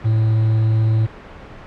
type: tone with quantisation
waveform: triangle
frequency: 110.5 Hz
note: A2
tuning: 8 cents sharp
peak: -11 dBFS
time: 0.04-1.07 s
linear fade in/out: 20 ms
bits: 6
effects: pink hiss -37 dBFS RMS until 1.66 s + low-pass 2000 Hz 12 dB/octave